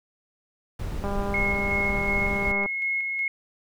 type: noise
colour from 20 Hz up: brown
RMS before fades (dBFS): -31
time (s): 0.79-2.52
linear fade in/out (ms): 5
type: click train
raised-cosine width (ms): 1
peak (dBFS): -18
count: 325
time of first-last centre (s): 1.04-2.66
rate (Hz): 200
type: tone with tremolo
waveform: sine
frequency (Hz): 2169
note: C#7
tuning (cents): -38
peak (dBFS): -23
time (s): 1.34-3.28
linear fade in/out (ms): 2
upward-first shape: square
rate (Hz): 2.7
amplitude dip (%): 30
effects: none